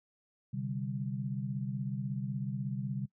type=chord; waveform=sine; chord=C suspended second; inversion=none; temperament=just; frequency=130.81 / 147.16 / 196.22 Hz; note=C3 / D3 / G3; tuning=0 / +4 / +2 cents; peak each=-36 / -39 / -38 dBFS; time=0.53-3.06 s; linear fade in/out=10 ms; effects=noise-tail reverb RT60 0.1 s tail -21 dB re dry